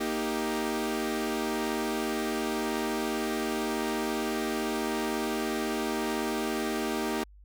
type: chord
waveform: sawtooth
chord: Eb major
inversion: second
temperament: equal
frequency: 233.1 / 311.1 / 392 Hz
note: Bb3 / Eb4 / G4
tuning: 0 / 0 / 0 cents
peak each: -29 dBFS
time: 0-7.24 s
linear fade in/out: 10 ms
effects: added 50 Hz sine -50 dBFS peak until 7.44 s